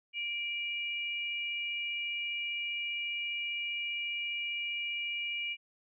sine tone pair together, 2351 / 2882 Hz, D7 / F#7, +1 / -46 cents, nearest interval major third, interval 353 cents, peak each -35 / -37 dBFS, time 0.13-5.57 s, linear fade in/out 50 ms, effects none

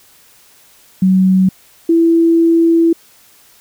sine tone pair in turn, 187.8 / 332.3 Hz, F#3 / E4, +26 / +14 cents, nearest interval minor seventh, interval 988 cents, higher second, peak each -7 dBFS, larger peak neither, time 1.02-1.49 / 1.89-2.93 s, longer second, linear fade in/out 5 ms, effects white hiss -47 dBFS RMS until 3.6 s

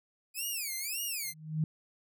5% pulse tone with vibrato, 2447 Hz, D#7, 29 cents flat, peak -25 dBFS, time 0.34-1.34 s, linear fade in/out 50 ms, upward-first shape sine, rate 1.8 Hz, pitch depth 280 cents each way
sine tone with exponential growth, 156 Hz, D#3, 5 cents sharp, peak -24 dBFS, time 1.24-1.64 s, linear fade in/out 2 ms, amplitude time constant 86 ms
effects none

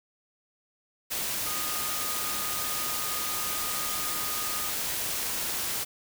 sine tone in noise, 1235 Hz, D#6, 13 cents flat, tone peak -38 dBFS, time 1.45-4.71 s, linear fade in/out 20 ms, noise white, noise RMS -31 dBFS, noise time 1.1-5.85 s, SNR -10 dB, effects none

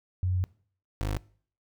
sine / 25% pulse tone pair in turn, 91.5 / 51.35 Hz, F#2 / G#1, -19 / -19 cents, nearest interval minor seventh, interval 1000 cents, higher first, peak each -24 dBFS, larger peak neither, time 0.23-0.44 / 1.01-1.17 s, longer first, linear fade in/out 0 ms, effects noise-tail reverb RT60 0.5 s tail -22 dB re dry

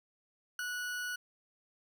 40% pulse tone with ADSR envelope, 1470 Hz, F#6, 12 cents flat, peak -30 dBFS, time 0.59-1.16 s, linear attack 3 ms, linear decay 3 ms, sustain -5 dB, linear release 7 ms, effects none

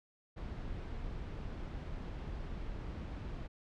brown noise, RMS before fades -42 dBFS, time 0.36-3.48 s, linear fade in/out 20 ms, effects low-pass 4000 Hz 12 dB/octave

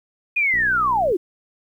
sine linear sweep, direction down, 2489 to 316.5 Hz, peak -16 dBFS, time 0.36-1.17 s, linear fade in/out 10 ms
click train, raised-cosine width 3 ms, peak -25 dBFS, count 37, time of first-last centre 0.54-1.119 s, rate 62.2 Hz
effects 9-bit

